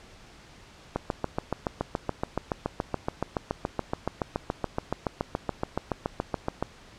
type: click train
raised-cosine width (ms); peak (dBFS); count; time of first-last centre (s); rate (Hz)
1; -12; 41; 0.96-6.626; 7.06
effects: pink hiss -51 dBFS RMS until 6.98 s + low-pass 6000 Hz 12 dB/octave